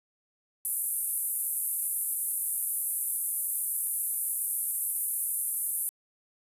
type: band-pass noise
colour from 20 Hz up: white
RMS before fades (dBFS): -31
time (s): 0.65-5.89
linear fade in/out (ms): 0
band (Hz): 9400 to 13000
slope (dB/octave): 48
effects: resampled to 32000 Hz